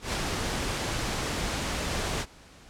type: noise with ADSR envelope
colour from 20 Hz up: pink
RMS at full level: -28 dBFS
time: 0.01-2.26 s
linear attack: 120 ms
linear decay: 34 ms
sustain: -2 dB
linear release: 51 ms
effects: pink hiss -52 dBFS RMS until 2.69 s + low-pass 8000 Hz 12 dB/octave